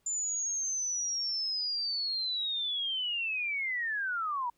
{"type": "linear sweep", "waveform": "sine", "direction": "down", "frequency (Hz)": [7140, 932.3], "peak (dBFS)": -30, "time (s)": [0.06, 4.5], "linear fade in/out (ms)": 5, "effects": ["pink hiss -74 dBFS RMS until 4.57 s"]}